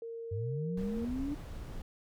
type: tone with pitch glide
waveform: sine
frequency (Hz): 460 to 466.7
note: A#4 to A#4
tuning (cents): -23 to +2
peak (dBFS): -39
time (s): 0.02-1.05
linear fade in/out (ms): 2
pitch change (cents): +25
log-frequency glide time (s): 0.52-0.83
type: linear sweep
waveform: sine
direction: up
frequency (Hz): 92.5 to 296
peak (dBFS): -33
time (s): 0.31-1.35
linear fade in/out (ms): 10
type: noise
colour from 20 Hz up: brown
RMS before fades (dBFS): -42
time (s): 0.77-1.82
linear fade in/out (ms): 5
effects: none